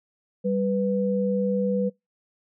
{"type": "tone pair together", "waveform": "sine", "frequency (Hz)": [195.5, 493.9], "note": ["G3", "B4"], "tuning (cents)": [-4, 0], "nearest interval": "octave + major third", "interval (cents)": 1604, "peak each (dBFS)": -24, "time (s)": [0.44, 1.9], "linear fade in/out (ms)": 20, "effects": ["noise-tail reverb RT60 0.2 s tail -25 dB re dry"]}